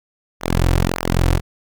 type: tone with flanger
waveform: sawtooth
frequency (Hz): 43.65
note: F1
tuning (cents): 0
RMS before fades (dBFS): -17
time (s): 0.4-1.41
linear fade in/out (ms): 50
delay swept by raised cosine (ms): 0.24 to 4.94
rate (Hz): 1.7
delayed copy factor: -0.95
effects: none